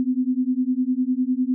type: beating tone pair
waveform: sine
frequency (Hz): 249.9 / 259.8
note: B3 / C4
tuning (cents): +21 / -12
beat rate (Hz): 9.9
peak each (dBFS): -22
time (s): 0-1.54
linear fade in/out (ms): 0
effects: none